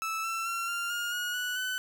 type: tone with pitch steps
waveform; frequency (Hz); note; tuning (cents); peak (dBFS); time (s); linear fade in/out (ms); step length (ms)
30% pulse; 1312 / 1338 / 1364.6 / 1391.6 / 1419.2 / 1447.4 / 1476.1 / 1505.4; E6 / E6 / F6 / F6 / F6 / F#6 / F#6 / F#6; -9 / +25 / -41 / -7 / +27 / -39 / -5 / +29; -28; 0.02-1.78; 0; 220
effects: none